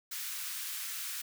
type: high-pass noise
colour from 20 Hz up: white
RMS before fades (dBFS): -39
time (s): 0.11-1.22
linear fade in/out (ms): 10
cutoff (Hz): 1300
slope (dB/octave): 24
effects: none